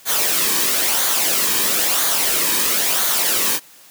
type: noise with flanger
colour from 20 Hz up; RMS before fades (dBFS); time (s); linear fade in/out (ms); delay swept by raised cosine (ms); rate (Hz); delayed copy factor
white; -18; 0.05-3.6; 50; 0.37 to 1.47; 1; -0.5
effects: white hiss -46 dBFS RMS until 3.9 s + high-pass 150 Hz 12 dB/octave